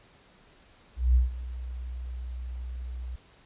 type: tone with ADSR envelope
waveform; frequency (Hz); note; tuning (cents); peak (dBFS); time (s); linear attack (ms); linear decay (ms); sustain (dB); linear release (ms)
sine; 61.9; B1; +5; -16; 0.96-3.16; 190; 150; -17; 7
effects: pink hiss -58 dBFS RMS until 3.45 s + resampled to 8000 Hz